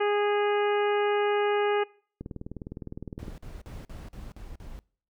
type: harmonic tone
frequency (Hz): 412.3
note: G#4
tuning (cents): -13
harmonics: 1 / 2 / 3 / 4 / 5 / 6 / 7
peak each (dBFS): -24 / -30 / -34 / -36 / -38 / -40 / -41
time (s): 0-1.84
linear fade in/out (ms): 10
type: click train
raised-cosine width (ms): 3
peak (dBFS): -24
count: 22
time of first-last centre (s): 2.21-3.281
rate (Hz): 19.6
type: noise bursts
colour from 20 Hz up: brown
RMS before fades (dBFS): -41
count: 7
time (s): 3.19-4.79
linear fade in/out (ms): 0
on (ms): 190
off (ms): 45
effects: noise-tail reverb RT60 0.5 s tail -24 dB re dry